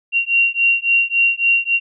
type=beating tone pair; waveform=sine; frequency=2754 / 2757.6 Hz; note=F7 / F7; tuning=-25 / -23 cents; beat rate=3.6 Hz; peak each=-16 dBFS; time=0.12-1.8 s; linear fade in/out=50 ms; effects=none